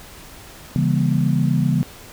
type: chord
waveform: sine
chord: C# diminished seventh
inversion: none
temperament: just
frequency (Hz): 138.59 / 166.31 / 199.57 / 239.5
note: C#3 / E3 / G3 / Bb3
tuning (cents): 0 / +16 / +31 / +47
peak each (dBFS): -19 / -20 / -23 / -23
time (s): 0.76-1.83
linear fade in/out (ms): 0
effects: pink hiss -41 dBFS RMS until 2.12 s